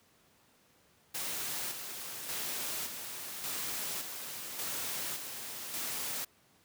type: noise with tremolo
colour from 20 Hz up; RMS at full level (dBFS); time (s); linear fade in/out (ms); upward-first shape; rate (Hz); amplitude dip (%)
white; -37; 1.14-6.25; 10; square; 0.87; 45
effects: pink hiss -66 dBFS RMS until 6.64 s + high-pass 100 Hz 12 dB/octave